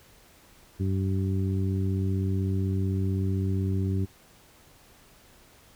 harmonic tone, 95.8 Hz, G2, 39 cents flat, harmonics 1 / 2 / 3 / 4, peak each -25 / -31 / -35 / -37 dBFS, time 0.79-4.06 s, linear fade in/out 20 ms, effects pink hiss -56 dBFS RMS until 5.75 s

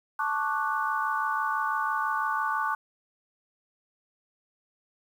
sine chord, D major seventh, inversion second, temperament equal, 880 / 1108.7 / 1174.7 / 1480 Hz, A5 / C#6 / D6 / F#6, 0 / 0 / 0 / 0 cents, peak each -31 dBFS, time 0.19-2.75 s, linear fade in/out 5 ms, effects 9-bit

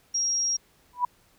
sine tone, 5620 Hz, F8, 10 cents sharp, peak -23 dBFS, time 0.14-0.57 s, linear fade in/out 10 ms
sine tone with exponential growth, 983 Hz, B5, 8 cents flat, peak -17 dBFS, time 0.93-1.05 s, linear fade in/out 5 ms, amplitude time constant 25 ms
effects pink hiss -62 dBFS RMS until 1.38 s

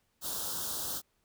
white band-stop noise, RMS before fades -36 dBFS, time 0.21-1.02 s, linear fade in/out 50 ms, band 1500 to 3200 Hz, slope 48 dB/octave, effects pink hiss -75 dBFS RMS until 1.24 s

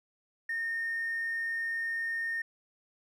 sine tone with hard clipping, 1832 Hz, A#6, 31 cents flat, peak -31 dBFS, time 0.49-2.42 s, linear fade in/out 5 ms, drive 1 dB, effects none

